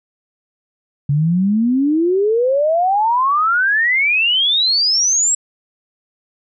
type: exponential sweep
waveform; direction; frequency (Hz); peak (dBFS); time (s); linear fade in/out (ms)
sine; up; 138.59 to 7790; -12; 1.09-5.35; 5
effects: none